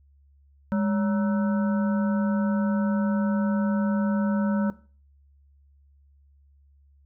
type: harmonic tone with a mistuned harmonic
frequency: 188.2 Hz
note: F#3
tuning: 30 cents sharp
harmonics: 1 / 3 / 5 / 7 / 8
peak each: -22 / -32 / -36 / -39 / -40 dBFS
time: 0.72-4.7 s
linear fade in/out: 0 ms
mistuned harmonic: 1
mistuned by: +150 cents
effects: noise-tail reverb RT60 0.4 s tail -18 dB re dry + added 70 Hz sine -55 dBFS peak until 7.05 s